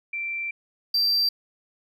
sine / triangle tone pair in turn, 2349 / 4698 Hz, D7 / D8, 0 / 0 cents, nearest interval octave, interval 1200 cents, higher second, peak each -27 / -18 dBFS, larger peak second, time 0.13-0.51 / 0.94-1.29 s, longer first, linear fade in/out 5 ms, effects none

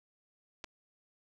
clicks, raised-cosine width 0.2 ms, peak -26 dBFS, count 2, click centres 0.641 / 0.644 s, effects none

